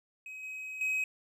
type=tone with level steps; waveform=triangle; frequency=2537 Hz; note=D#7; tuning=33 cents sharp; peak=-40 / -37 / -27 dBFS; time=0.26-1.04 s; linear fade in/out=2 ms; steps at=0.43 / 0.81 s; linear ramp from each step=2 ms; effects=none